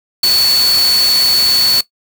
sine tone in noise, 4435 Hz, C#8, in tune, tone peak -8 dBFS, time 0.23-1.81 s, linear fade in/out 5 ms, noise white, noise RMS -19 dBFS, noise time 0.23-1.81 s, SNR +8 dB, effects noise-tail reverb RT60 0.1 s tail -18 dB re dry

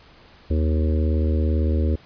harmonic tone, 77.78 Hz, D#2, in tune, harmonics 1 / 3 / 4 / 5 / 6 / 7, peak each -18 / -28 / -30 / -32 / -34 / -35 dBFS, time 0.5-1.96 s, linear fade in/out 10 ms, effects pink hiss -50 dBFS RMS until 2.05 s + resampled to 11025 Hz

